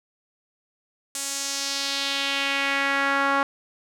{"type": "tone with band-pass filter sweep", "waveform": "sawtooth", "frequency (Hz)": 277.2, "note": "C#4", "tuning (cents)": 0, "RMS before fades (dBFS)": -25, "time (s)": [1.15, 3.43], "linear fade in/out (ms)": 2, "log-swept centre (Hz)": [8200, 1200], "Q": 1.9, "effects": []}